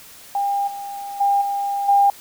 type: tone with level steps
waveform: sine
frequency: 802 Hz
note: G5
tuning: 39 cents sharp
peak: -18 / -28 / -14 / -20 / -11 dBFS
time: 0.35-2.1 s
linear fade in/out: 2 ms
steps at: 0.67 / 1.2 / 1.41 / 1.88 s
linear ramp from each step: 10 ms
effects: white hiss -43 dBFS RMS until 2.2 s